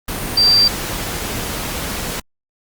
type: tone in noise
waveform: sine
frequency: 4699 Hz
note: D8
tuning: in tune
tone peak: -9 dBFS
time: 0.37-0.68 s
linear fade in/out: 5 ms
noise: pink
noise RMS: -24 dBFS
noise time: 0.08-2.2 s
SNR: +12 dB
effects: Opus 32 kbps